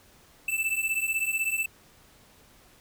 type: beating tone pair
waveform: square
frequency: 2637 / 2653 Hz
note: E7 / E7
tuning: 0 / +10 cents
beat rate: 16 Hz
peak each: -30 / -29 dBFS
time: 0.48-1.66 s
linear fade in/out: 5 ms
effects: pink hiss -57 dBFS RMS until 2.8 s